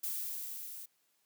violet noise with level ramp, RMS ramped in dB -36 to -47 dBFS, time 0.03-0.86 s, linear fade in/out 10 ms, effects white hiss -75 dBFS RMS until 1.25 s + high-pass 150 Hz 12 dB/octave

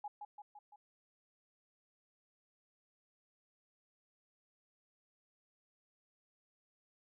sine tone with echo, 830.6 Hz, G#5, in tune, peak -40 dBFS, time 0.04-0.08 s, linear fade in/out 5 ms, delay 170 ms, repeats 4, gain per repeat -4 dB, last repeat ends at 0.76 s, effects none

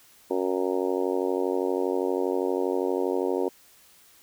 harmonic tone, 92.5 Hz, F#2, in tune, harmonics 3 / 4 / 5 / 6 / 7 / 8 / 9 / 10, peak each -31 / -27 / -29 / -33 / -38 / -40 / -41 / -38 dBFS, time 0.3-3.49 s, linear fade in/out 10 ms, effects white hiss -56 dBFS RMS until 4.22 s

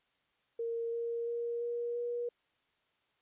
sine tone with pitch steps, 462.9 / 466.9 / 471 / 475.1 / 479.2 Hz, A#4 / A#4 / A#4 / A#4 / A#4, -12 / +3 / +18 / +33 / +48 cents, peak -33 dBFS, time 0.59-2.29 s, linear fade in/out 5 ms, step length 340 ms, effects white hiss -75 dBFS RMS until 3.21 s + resampled to 8000 Hz

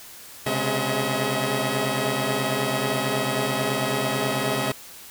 10% pulse tone cluster, 128.9 / 138.1 / 209 / 640 Hz, C3 / C#3 / G#3 / D#5, -26 / -6 / +11 / +49 cents, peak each -20 dBFS, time 0.46-4.72 s, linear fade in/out 5 ms, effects white hiss -43 dBFS RMS until 5.1 s

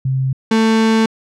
sine / 35% pulse tone pair in turn, 132.3 / 222.5 Hz, C3 / A3, +20 / +20 cents, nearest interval major sixth, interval 900 cents, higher second, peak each -14 / -9 dBFS, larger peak second, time 0.05-0.33 / 0.51-1.06 s, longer second, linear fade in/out 5 ms, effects low-pass 6000 Hz 12 dB/octave

